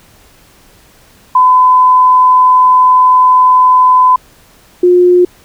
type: tone pair in turn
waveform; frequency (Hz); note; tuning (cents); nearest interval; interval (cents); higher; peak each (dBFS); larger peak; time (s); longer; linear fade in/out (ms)
sine; 1011 / 357.4; B5 / F4; +40 / +40; octave + tritone; 1800; first; -3; neither; 1.35-4.16 / 4.83-5.25; first; 5
effects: pink hiss -44 dBFS RMS until 5.44 s